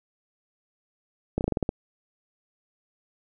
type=slowing click train; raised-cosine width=2 ms; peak=-11 dBFS; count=8; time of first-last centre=1.38-1.691 s; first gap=29 ms; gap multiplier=1.14; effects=none